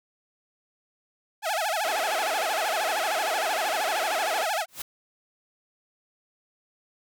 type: tone with vibrato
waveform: sawtooth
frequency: 740 Hz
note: F#5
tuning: in tune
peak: -21 dBFS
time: 1.42-4.66 s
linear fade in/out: 50 ms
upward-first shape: sine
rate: 13 Hz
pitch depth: 280 cents each way
type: band-pass noise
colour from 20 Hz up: pink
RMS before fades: -36 dBFS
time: 1.84-4.45 s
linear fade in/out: 10 ms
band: 380 to 3500 Hz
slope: 24 dB/octave
type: noise with exponential growth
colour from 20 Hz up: white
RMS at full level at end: -29 dBFS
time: 4.68-4.82 s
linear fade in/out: 5 ms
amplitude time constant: 30 ms
effects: none